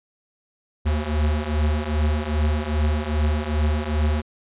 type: beating tone pair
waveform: square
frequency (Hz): 74 / 76.5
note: D2 / D#2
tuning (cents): +14 / -29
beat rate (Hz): 2.5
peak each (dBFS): -25 / -22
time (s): 0.85-4.22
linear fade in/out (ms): 20
effects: resampled to 8000 Hz